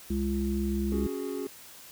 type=harmonic tone; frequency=68.5 Hz; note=C#2; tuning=20 cents flat; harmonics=1 / 3 / 5; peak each=-31 / -29 / -33 dBFS; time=0.1-1.07 s; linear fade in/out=5 ms
type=chord; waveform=triangle; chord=C# suspended fourth; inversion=none; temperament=just; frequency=277.2 / 369.6 / 415.8 Hz; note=C#4 / F#4 / G#4; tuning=0 / -2 / +2 cents; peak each=-34 dBFS; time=0.92-1.47 s; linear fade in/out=2 ms
effects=white hiss -49 dBFS RMS until 1.91 s